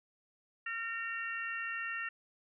harmonic tone, 457.3 Hz, A#4, 33 cents flat, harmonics 3 / 4 / 5 / 6, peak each -42 / -38 / -52 / -42 dBFS, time 0.66-2.09 s, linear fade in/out 5 ms, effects none

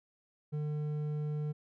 sine tone with hard clipping, 150 Hz, D3, 37 cents sharp, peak -34 dBFS, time 0.52-1.53 s, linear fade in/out 20 ms, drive 6 dB, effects none

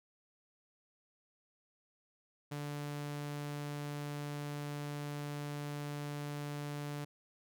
sawtooth tone, 145.9 Hz, D3, 11 cents flat, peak -35 dBFS, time 2.51-7.05 s, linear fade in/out 10 ms, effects none

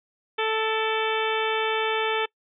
harmonic tone with a mistuned harmonic, 440 Hz, A4, in tune, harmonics 1 / 2 / 3 / 4 / 5 / 6 / 7 / 8, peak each -26 / -29 / -31 / -32 / -33 / -34 / -34 / -35 dBFS, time 0.38-2.26 s, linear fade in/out 10 ms, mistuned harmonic 5, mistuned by +54 cents, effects noise-tail reverb RT60 0.1 s tail -24 dB re dry

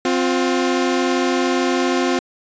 sawtooth tone pair together, 261.6 / 354.6 Hz, C4 / F4, 0 / +26 cents, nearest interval perfect fourth, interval 526 cents, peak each -15 dBFS, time 0.05-2.19 s, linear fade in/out 2 ms, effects resampled to 16000 Hz

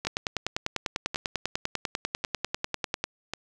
two click trains, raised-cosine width 0.2 ms, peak -10 / -14 dBFS, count 31 / 4, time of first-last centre 0.07-3.04 / 0.05-3.336 s, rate 10.1 / 0.913 Hz, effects none

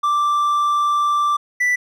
triangle tone pair in turn, 1174.7 / 1975.6 Hz, D6 / B6, 0 / 0 cents, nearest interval major sixth, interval 900 cents, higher second, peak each -13 dBFS, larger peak neither, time 0.03-1.37 / 1.6-1.76 s, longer first, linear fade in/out 10 ms, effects none

